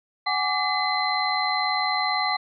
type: tone cluster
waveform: sine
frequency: 749 / 829 / 1164 / 2029 / 4091 Hz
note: F#5 / G#5 / D6 / B6 / C8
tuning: +21 / -3 / -16 / +46 / -40 cents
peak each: -28 dBFS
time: 0.26-2.37 s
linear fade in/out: 10 ms
effects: none